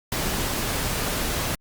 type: noise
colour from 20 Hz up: pink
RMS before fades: -26 dBFS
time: 0.12-1.55 s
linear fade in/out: 2 ms
effects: Opus 48 kbps